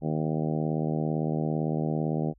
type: harmonic tone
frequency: 77.78 Hz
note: D#2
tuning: in tune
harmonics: 2 / 3 / 4 / 5 / 6 / 7 / 8 / 9 / 10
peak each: -28 / -32 / -34 / -36 / -38 / -39 / -40 / -41 / -42 dBFS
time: 0.01-2.34 s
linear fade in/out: 50 ms
effects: added 50 Hz sine -57 dBFS peak until 2.38 s